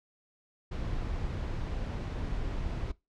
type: noise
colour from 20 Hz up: brown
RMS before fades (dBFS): -34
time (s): 0.71-2.92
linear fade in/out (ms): 10
effects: noise-tail reverb RT60 0.2 s tail -20 dB re dry + low-pass 5000 Hz 12 dB/octave